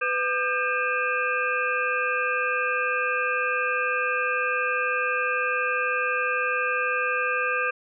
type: tone cluster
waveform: sine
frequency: 502 / 1206 / 1588 / 2438 / 2649 Hz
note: B4 / D6 / G6 / D#7 / E7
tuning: +28 / +46 / +22 / -36 / +8 cents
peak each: -30 / -28 / -26 / -32 / -32 dBFS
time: 0.01-7.71 s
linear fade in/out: 10 ms
effects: none